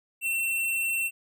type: tone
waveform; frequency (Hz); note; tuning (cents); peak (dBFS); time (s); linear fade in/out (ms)
square; 2704; E7; +43; -26; 0.21-1.11; 50
effects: none